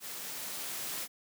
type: noise with level ramp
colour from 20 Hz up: white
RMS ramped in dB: -42 to -37 dBFS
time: 0-1.08 s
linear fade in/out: 50 ms
effects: high-pass 150 Hz 12 dB/octave